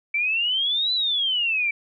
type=exponential two-way sweep; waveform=sine; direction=up then down; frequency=2303 to 4038 to 2303 Hz; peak=-20 dBFS; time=0.14-1.71 s; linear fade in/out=5 ms; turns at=0.93 s; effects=none